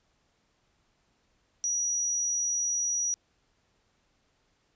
sine tone, 5810 Hz, F#8, 32 cents flat, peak -26 dBFS, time 1.64-3.14 s, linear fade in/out 0 ms, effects pink hiss -71 dBFS RMS until 4.75 s + resampled to 16000 Hz

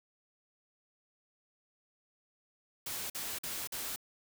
white noise bursts, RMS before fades -39 dBFS, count 4, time 2.86-3.961 s, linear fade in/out 5 ms, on 240 ms, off 47 ms, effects none

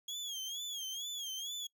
30% pulse tone with vibrato, 3291 Hz, G#7, 16 cents flat, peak -36 dBFS, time 0.08-1.67 s, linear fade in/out 5 ms, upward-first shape sine, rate 2.2 Hz, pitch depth 110 cents each way, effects noise-tail reverb RT60 0.1 s tail -24 dB re dry

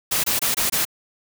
white noise bursts, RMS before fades -21 dBFS, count 5, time 0.11-0.852 s, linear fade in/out 10 ms, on 130 ms, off 23 ms, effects none

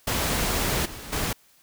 pink noise with level steps, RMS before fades -25 / -39 / -27 dBFS, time 0.07-1.33 s, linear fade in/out 5 ms, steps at 0.85 / 1.12 s, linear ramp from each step 10 ms, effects white hiss -59 dBFS RMS until 1.62 s

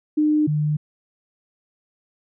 sine tone pair in turn, 303.1 / 150.5 Hz, D#4 / D3, -45 / +43 cents, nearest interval octave, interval 1212 cents, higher first, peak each -15 / -18 dBFS, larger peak first, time 0.17-0.47 / 0.47-0.77 s, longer neither, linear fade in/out 10 ms, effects none

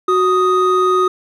triangle tone pair together, 370 / 1245.8 Hz, F#4 / D#6, 0 / +2 cents, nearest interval octave + major sixth, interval 2102 cents, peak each -12 dBFS, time 0.08-1.08 s, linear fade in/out 5 ms, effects none

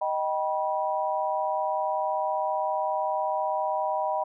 sine chord, Eb augmented, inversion none, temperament just, 622.3 / 777.8 / 972.3 Hz, Eb5 / G5 / B5, 0 / -14 / -27 cents, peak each -29 dBFS, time 0.01-4.24 s, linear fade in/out 10 ms, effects none

